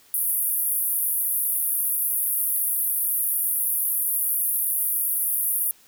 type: band-pass noise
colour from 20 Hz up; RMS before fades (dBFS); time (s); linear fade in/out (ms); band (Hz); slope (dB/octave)
pink; -24; 0.14-5.71; 0; 10000 to 16000; 96
effects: white hiss -55 dBFS RMS until 5.87 s